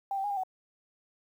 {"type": "tone with pitch steps", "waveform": "sine", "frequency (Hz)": [789, 777, 822, 800, 750], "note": ["G5", "G5", "G#5", "G5", "F#5"], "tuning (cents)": [11, -16, -18, 35, 23], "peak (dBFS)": -29, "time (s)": [0.11, 0.435], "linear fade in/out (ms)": 2, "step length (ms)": 65, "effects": ["10-bit"]}